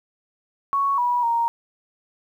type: tone with pitch steps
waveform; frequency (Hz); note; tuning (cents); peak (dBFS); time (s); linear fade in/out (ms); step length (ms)
sine; 1111 / 972 / 932; C#6 / B5 / A#5; +4 / -28 / -1; -18; 0.73-1.48; 0; 250
effects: 9-bit